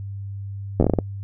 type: slowing click train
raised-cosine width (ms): 2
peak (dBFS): -4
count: 8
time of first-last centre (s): 0.8-0.988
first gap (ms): 11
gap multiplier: 1.29
effects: noise-tail reverb RT60 0.1 s tail -26 dB re dry + added 99 Hz sine -29 dBFS peak until 1.23 s